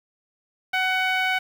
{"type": "tone with low-pass filter", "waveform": "10% pulse", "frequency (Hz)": 748, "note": "F#5", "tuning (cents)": 19, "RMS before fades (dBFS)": -23, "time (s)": [0.73, 1.39], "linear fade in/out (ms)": 10, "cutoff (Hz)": 2300, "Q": 1.3, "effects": ["7-bit"]}